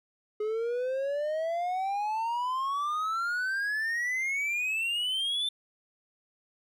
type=exponential sweep; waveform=triangle; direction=up; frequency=419.8 to 3566 Hz; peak=-26 dBFS; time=0.4-5.49 s; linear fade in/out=5 ms; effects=none